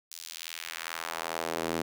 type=tone with high-pass filter sweep; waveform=sawtooth; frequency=82.41 Hz; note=E2; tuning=in tune; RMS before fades=-36 dBFS; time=0.11-1.82 s; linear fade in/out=5 ms; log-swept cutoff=5600 to 280 Hz; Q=1.1; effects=none